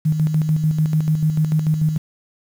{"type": "tone with tremolo", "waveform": "sine", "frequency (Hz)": 155.56, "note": "D#3", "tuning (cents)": 0, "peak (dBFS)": -13, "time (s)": [0.05, 1.98], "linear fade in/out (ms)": 10, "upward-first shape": "square", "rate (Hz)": 6.8, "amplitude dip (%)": 50, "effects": ["7-bit"]}